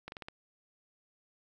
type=slowing click train; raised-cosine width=0.3 ms; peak=-26 dBFS; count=5; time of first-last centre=0.08-0.285 s; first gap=41 ms; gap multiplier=1.15; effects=10-bit